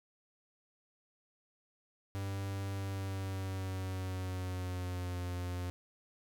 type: tone with pitch glide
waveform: 45% pulse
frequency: 98 to 89.35 Hz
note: G2 to F2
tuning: 0 to +40 cents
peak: -36 dBFS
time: 2.15-5.7 s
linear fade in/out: 0 ms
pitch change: -160 cents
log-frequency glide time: 2.76-5.2 s
effects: none